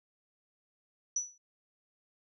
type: tone with exponential decay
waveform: sine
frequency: 5920 Hz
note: F#8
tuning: in tune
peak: -26 dBFS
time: 1.16-1.38 s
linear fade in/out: 5 ms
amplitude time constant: 46 ms
effects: none